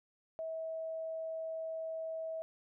sine tone, 646 Hz, E5, 35 cents flat, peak -37 dBFS, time 0.39-2.42 s, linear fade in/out 0 ms, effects none

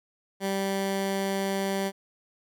15% pulse tone, 195 Hz, G3, 9 cents flat, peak -20 dBFS, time 0.4-1.92 s, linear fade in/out 50 ms, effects none

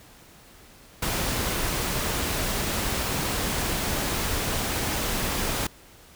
pink noise, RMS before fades -27 dBFS, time 1.02-5.67 s, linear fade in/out 5 ms, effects pink hiss -51 dBFS RMS until 6.15 s

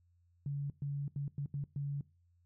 sine tone bursts at uneven times, 141.8 Hz, C#3, 40 cents sharp, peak -34 dBFS, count 6, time 0.46-0.7 / 0.82-1.08 / 1.16-1.28 / 1.38-1.46 / 1.54-1.64 / 1.76-2.01 s, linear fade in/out 2 ms, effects noise-tail reverb RT60 0.3 s tail -22 dB re dry + added 87 Hz sine -67 dBFS peak until 2.45 s

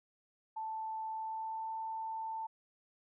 sine tone with pitch glide, 881 to 889.7 Hz, A5 to A5, +2 to +19 cents, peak -37 dBFS, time 0.56-2.47 s, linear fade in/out 10 ms, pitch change +17 cents, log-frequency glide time 1.11-1.73 s, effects none

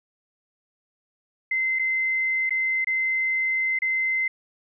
sine tone with dropouts, 2067 Hz, C7, 22 cents flat, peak -21 dBFS, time 1.51-4.28 s, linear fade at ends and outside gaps 5 ms, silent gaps 1.789-1.793 / 2.495-2.506 / 2.846-2.87 / 3.789-3.819 s, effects none

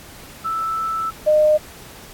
sine tone pair in turn, 1318.5 / 610.1 Hz, E6 / D#5, 0 / -34 cents, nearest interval octave + minor second, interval 1334 cents, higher first, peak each -20 / -11 dBFS, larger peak second, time 0.44-1.11 / 1.26-1.58 s, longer first, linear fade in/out 20 ms, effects pink hiss -41 dBFS RMS until 2.13 s + AAC 64 kbps

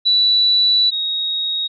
sine tone pair in turn, 3951 / 3768 Hz, B7 / A#7, 0 / +18 cents, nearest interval minor second, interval 82 cents, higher first, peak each -11 / -18 dBFS, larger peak first, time 0.05-0.91 / 0.91-1.68 s, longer first, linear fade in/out 20 ms, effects none

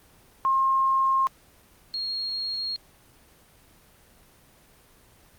sine tone pair in turn, 1068 / 4272 Hz, C6 / C8, +35 / +35 cents, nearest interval 2 octaves, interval 2400 cents, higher second, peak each -19 / -27 dBFS, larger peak first, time 0.45-1.27 / 1.94-2.76 s, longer neither, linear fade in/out 0 ms, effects pink hiss -56 dBFS RMS until 5.38 s + Opus 24 kbps

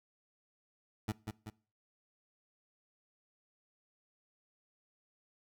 20% pulse tone with echo, 107.1 Hz, A2, 46 cents flat, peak -28 dBFS, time 1.08-1.12 s, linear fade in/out 5 ms, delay 190 ms, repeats 2, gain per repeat -5 dB, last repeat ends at 1.5 s, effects noise-tail reverb RT60 0.4 s tail -22 dB re dry

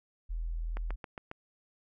sine tone, 41.2 Hz, E1, in tune, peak -32 dBFS, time 0.29-0.96 s, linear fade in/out 20 ms
click train, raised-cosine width 0.5 ms, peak -25 dBFS, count 5, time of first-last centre 0.77-1.314 s, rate 7.35 Hz
effects none

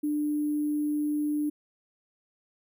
sine tone with sample-and-hold, 297.4 Hz, D4, 22 cents sharp, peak -25 dBFS, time 0.03-1.5 s, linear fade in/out 10 ms, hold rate 11025 Hz, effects none

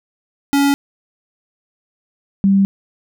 square / sine tone pair in turn, 281.1 / 195.95 Hz, C#4 / G3, +24 / 0 cents, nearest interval tritone, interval 624 cents, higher first, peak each -12 / -9 dBFS, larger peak second, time 0.53-0.74 / 2.44-2.65 s, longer neither, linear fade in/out 0 ms, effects none

